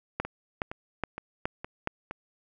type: two click trains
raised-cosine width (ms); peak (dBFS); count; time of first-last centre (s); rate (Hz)
0.5; -13 / -21; 5 / 5; 0.2-1.874 / 0.25-2.11; 2.39 / 2.15
effects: none